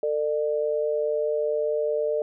sine tone pair together, 448.9 / 599.2 Hz, A4 / D5, +35 / +35 cents, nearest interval perfect fourth, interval 500 cents, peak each -25 dBFS, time 0.03-2.22 s, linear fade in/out 2 ms, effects none

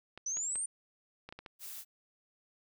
clicks, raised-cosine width 0.3 ms, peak -30 dBFS, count 7, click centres 0.176 / 0.371 / 0.557 / 1.29 / 1.325 / 1.39 / 1.462 s
sine exponential sweep, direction up, 5950 to 9160 Hz, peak -33 dBFS, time 0.26-0.66 s, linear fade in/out 5 ms
blue noise, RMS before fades -45 dBFS, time 1.59-1.85 s, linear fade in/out 50 ms
effects none

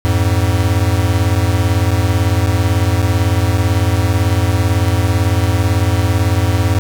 square beating tone pair, 87.31 / 105.31 Hz, F2 / G#2, 0 / +25 cents, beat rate 18 Hz, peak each -15 dBFS, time 0.05-6.79 s, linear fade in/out 0 ms, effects none

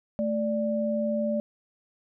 sine tone pair together, 220 / 587.3 Hz, A3 / D5, 0 / 0 cents, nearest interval octave + perfect fourth, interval 1700 cents, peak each -27 dBFS, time 0.19-1.4 s, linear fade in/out 0 ms, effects none

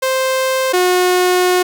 sawtooth tone pair in turn, 523.3 / 362.5 Hz, C5 / F#4, 0 / -35 cents, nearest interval tritone, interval 635 cents, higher first, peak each -10 / -7 dBFS, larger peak second, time 0.02-0.73 / 0.73-1.63 s, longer second, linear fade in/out 10 ms, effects none

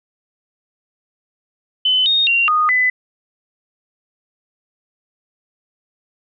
sine tone with pitch steps, 3030 / 3708 / 2761 / 1235 / 2005 Hz, F#7 / A#7 / F7 / D#6 / B6, +40 / -10 / -20 / -13 / +26 cents, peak -12 dBFS, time 1.85-2.9 s, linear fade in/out 5 ms, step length 210 ms, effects none

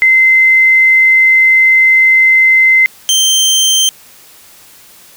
sine / 25% pulse tone pair in turn, 2067 / 3134 Hz, C7 / G7, -22 / -1 cents, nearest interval perfect fifth, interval 721 cents, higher second, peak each -4 dBFS, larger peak neither, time 0.02-2.86 / 3.09-3.89 s, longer first, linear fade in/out 0 ms, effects white hiss -40 dBFS RMS until 5.16 s

